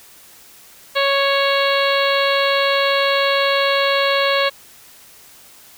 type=harmonic tone with a mistuned harmonic; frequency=554.4 Hz; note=C#5; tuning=in tune; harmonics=1 / 2 / 3 / 4 / 5 / 6 / 7 / 8; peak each=-18 / -21 / -23 / -24 / -25 / -26 / -26 / -27 dBFS; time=0.95-4.5 s; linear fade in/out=20 ms; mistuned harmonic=8; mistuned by=-32 cents; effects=white hiss -45 dBFS RMS until 5.77 s